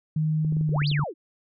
sine tone with pitch glide, 155.56 to 145.98 Hz, D#3 to D3, 0 to -10 cents, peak -21 dBFS, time 0.16-1.04 s, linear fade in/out 5 ms, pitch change -110 cents, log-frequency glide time 0.64-0.8 s
clicks, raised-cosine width 3 ms, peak -24 dBFS, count 9, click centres 0.448 / 0.524 / 0.568 / 0.611 / 0.692 / 0.761 / 0.818 / 0.915 / 0.994 s
sine exponential two-way sweep, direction up then down, 281 to 4978 to 281 Hz, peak -29 dBFS, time 0.7-1.14 s, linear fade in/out 50 ms, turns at 0.88 s
effects none

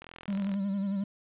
click train, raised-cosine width 0.3 ms, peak -28 dBFS, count 23, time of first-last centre 0.02-0.54 s, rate 42.3 Hz
triangle tone with vibrato, 197.7 Hz, G3, 15 cents sharp, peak -26 dBFS, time 0.28-1.04 s, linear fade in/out 5 ms, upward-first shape sine, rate 11 Hz, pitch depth 49 cents each way
effects resampled to 8000 Hz + 10-bit

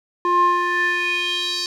square tone with band-pass filter sweep, 352.8 Hz, F4, 18 cents sharp, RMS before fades -20 dBFS, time 0.25-1.66 s, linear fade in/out 0 ms, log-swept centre 860 to 4800 Hz, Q 4.2, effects none

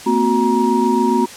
sine tone cluster, 227.6 / 254.9 / 366.3 / 944 Hz, A#3 / C4 / F#4 / A#5, -41 / -45 / -17 / +22 cents, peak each -18 dBFS, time 0.06-1.26 s, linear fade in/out 10 ms, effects white hiss -35 dBFS RMS until 1.36 s + low-pass 9000 Hz 12 dB/octave

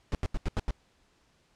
brown noise bursts, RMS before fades -28 dBFS, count 6, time 0.12-0.708 s, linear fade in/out 0 ms, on 28 ms, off 84 ms, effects pink hiss -67 dBFS RMS until 1.55 s + low-pass 7000 Hz 12 dB/octave

